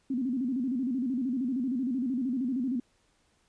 sine tone with vibrato, 254 Hz, B3, 49 cents sharp, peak -27 dBFS, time 0.1-2.8 s, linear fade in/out 5 ms, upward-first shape square, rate 13 Hz, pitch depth 110 cents each way, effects pink hiss -69 dBFS RMS until 3.48 s + resampled to 22050 Hz

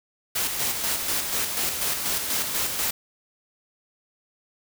white noise with tremolo, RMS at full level -25 dBFS, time 0.35-2.91 s, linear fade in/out 10 ms, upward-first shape square, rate 4.1 Hz, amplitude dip 40%, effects none

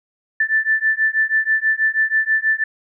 sine beating tone pair, 1760 / 1766.2 Hz, A6 / A6, 0 / +6 cents, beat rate 6.2 Hz, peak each -18 / -18 dBFS, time 0.4-2.64 s, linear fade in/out 5 ms, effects none

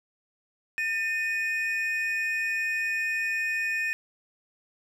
triangle tone pair together, 1801.3 / 2489 Hz, A6 / D#7, +40 / 0 cents, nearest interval tritone, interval 560 cents, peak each -27 dBFS, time 0.78-3.93 s, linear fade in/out 0 ms, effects none

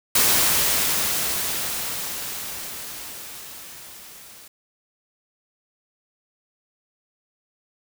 white noise with level ramp, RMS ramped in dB -17 to -45 dBFS, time 0.15-4.48 s, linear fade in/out 5 ms, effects none

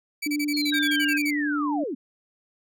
sawtooth tone bursts, 2300 Hz, D7, 37 cents flat, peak -24 dBFS, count 13, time 0.22-1.309 s, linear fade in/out 10 ms, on 57 ms, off 29 ms
sine tone with vibrato, 294.2 Hz, D4, 3 cents sharp, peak -24 dBFS, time 0.26-1.84 s, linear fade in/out 5 ms, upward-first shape sine, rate 11 Hz, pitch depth 12 cents each way
sine linear sweep, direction down, 4399 to 226.3 Hz, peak -27 dBFS, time 0.53-1.95 s, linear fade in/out 10 ms
sine tone, 1598 Hz, G6, 33 cents sharp, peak -24 dBFS, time 0.72-1.18 s, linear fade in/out 10 ms
effects none

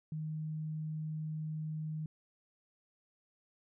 sine tone, 155.56 Hz, D#3, in tune, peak -36 dBFS, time 0.12-2.06 s, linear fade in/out 2 ms, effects none

